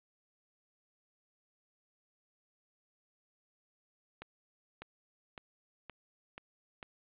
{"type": "accelerating click train", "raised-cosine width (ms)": 0.3, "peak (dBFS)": -28, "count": 6, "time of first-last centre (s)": [4.22, 6.828], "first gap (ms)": 600, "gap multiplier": 0.93, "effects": ["resampled to 8000 Hz", "9-bit"]}